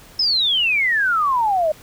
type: exponential sweep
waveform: sine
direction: down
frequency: 5274 to 600 Hz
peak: -15 dBFS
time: 0.19-1.72 s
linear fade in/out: 5 ms
effects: pink hiss -45 dBFS RMS until 1.82 s